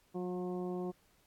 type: harmonic tone with a mistuned harmonic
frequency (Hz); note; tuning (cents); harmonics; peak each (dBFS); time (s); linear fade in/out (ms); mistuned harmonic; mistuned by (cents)
180; F#3; -47; 1 / 2 / 3 / 4 / 5 / 6; -39 / -38 / -49 / -47 / -55 / -54; 0.14-0.92; 20; 1; +20
effects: pink hiss -70 dBFS RMS until 1.26 s + AAC 64 kbps